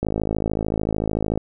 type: click train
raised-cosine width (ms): 2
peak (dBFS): -9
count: 73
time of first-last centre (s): 0.03-1.376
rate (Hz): 53.5
effects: none